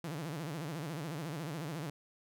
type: tone with vibrato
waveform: sawtooth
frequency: 155.56 Hz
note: D#3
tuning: in tune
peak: -34 dBFS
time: 0.04-1.9 s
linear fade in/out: 2 ms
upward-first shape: sine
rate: 14 Hz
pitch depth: 190 cents each way
effects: none